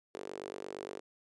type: tone with high-pass filter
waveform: sawtooth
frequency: 48.64 Hz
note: G1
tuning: 13 cents flat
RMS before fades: -44 dBFS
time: 0.14-1 s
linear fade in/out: 10 ms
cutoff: 410 Hz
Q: 3.7
effects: resampled to 22050 Hz